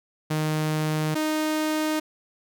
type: tone pair in turn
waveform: sawtooth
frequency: 154.8 / 309.6 Hz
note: D#3 / D#4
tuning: -9 / -9 cents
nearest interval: octave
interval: 1200 cents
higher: second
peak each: -19 dBFS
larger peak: neither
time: 0.3-1.15 / 1.15-2 s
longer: neither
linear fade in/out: 10 ms
effects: none